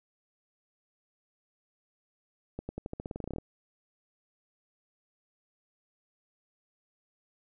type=accelerating click train; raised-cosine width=2 ms; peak=-23 dBFS; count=16; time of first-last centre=2.59-3.384 s; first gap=100 ms; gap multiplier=0.9; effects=none